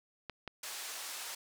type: clicks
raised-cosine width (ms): 0.3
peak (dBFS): -25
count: 2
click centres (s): 0.297 / 0.477
type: band-pass noise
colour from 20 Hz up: white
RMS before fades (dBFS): -43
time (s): 0.63-1.35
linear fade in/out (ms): 5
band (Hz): 620 to 9300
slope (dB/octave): 12
effects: none